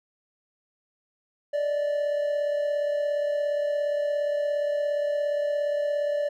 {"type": "tone pair together", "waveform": "triangle", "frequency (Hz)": [583, 620.2], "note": ["D5", "D#5"], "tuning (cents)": [-13, -6], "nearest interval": "minor second", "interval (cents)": 107, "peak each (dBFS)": [-22, -32], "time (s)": [1.53, 6.29], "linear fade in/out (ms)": 10, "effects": []}